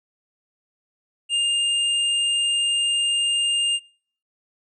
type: tone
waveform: square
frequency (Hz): 2811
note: F7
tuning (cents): +11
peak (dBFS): -19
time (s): 1.29-3.8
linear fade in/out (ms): 50
effects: noise-tail reverb RT60 0.5 s tail -26 dB re dry + resampled to 24000 Hz